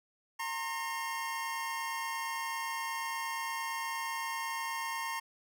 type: tone pair together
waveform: 25% pulse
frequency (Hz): 918.7 / 1067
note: A#5 / C6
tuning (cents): -25 / +34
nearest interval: minor third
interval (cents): 259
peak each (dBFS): -33 / -35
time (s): 0.39-5.2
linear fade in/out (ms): 10
effects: none